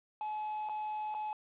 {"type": "tone with dropouts", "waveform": "triangle", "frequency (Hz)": 853, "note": "G#5", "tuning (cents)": 46, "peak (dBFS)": -33, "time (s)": [0.21, 1.33], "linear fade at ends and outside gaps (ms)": 1, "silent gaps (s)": [[0.689, 0.695], [1.142, 1.148]], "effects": ["resampled to 8000 Hz", "10-bit"]}